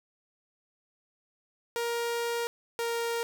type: tone pair in turn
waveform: sawtooth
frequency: 470 / 466.2 Hz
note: A#4 / A#4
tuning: +14 / 0 cents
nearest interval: unison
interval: 14 cents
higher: first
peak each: -25 dBFS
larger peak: neither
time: 1.76-2.47 / 2.79-3.23 s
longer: first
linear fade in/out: 0 ms
effects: none